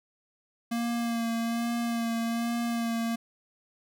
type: tone with vibrato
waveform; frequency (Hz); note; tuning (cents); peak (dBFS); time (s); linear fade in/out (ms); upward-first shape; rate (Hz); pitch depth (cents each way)
square; 232.5; A#3; -4; -28; 0.71-3.16; 10; sine; 1.2; 22
effects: none